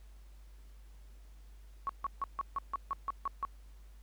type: tone bursts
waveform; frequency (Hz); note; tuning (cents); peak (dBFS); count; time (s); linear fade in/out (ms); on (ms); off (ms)
sine; 1108.7; C#6; 0; -31; 10; 1.87-3.45; 0; 23; 150
effects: added 50 Hz sine -51 dBFS peak until 4.02 s + pink hiss -68 dBFS RMS until 4.02 s